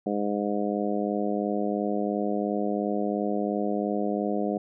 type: harmonic tone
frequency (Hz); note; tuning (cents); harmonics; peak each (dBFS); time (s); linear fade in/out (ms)
102.9; G#2; -16; 2 / 3 / 4 / 5 / 6 / 7; -29 / -31 / -32 / -33 / -34 / -34; 0.06-4.58; 5
effects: none